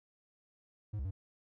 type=tone with pitch steps; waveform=triangle; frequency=105.2 / 67.2 / 96 Hz; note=G#2 / C2 / G2; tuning=+23 / +47 / -36 cents; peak=-33 dBFS; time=0.93-1.11 s; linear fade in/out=10 ms; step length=60 ms; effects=none